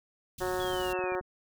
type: band-stop noise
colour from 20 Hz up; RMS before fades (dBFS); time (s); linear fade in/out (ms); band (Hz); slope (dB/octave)
pink; -43; 0.38-0.93; 5; 220 to 3100; 24
type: harmonic tone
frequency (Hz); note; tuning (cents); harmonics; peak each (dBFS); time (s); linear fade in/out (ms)
183.2; F#3; -17; 2 / 3 / 4 / 5 / 6 / 7 / 8 / 9 / 10; -32 / -36 / -38 / -40 / -42 / -43 / -44 / -45 / -46; 0.4-1.21; 20
type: exponential sweep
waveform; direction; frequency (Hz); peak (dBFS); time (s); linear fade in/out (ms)
sine; down; 3394 to 2349; -39; 0.6-1.15; 0
type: clicks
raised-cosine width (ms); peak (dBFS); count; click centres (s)
3; -36; 10; 0.65 / 0.733 / 0.799 / 0.876 / 0.932 / 0.991 / 1.04 / 1.121 / 1.151 / 1.211
effects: none